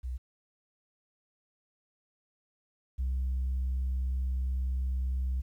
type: tone pair in turn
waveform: sine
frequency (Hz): 62.7 / 64.5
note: B1 / C2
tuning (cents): +27 / -24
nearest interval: unison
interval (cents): 49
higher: second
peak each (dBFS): -32 / -26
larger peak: second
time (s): 0.03-0.18 / 2.98-5.42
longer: second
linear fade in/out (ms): 20
effects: tanh soft clip ceiling -26 dBFS + 11-bit